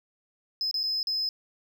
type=tone with dropouts; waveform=triangle; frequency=5100 Hz; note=D#8; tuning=42 cents sharp; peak=-24 dBFS; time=0.61-1.29 s; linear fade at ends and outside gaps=1 ms; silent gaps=0.712-0.742 / 0.832-0.837 / 1.03-1.071 s; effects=tanh soft clip ceiling -20 dBFS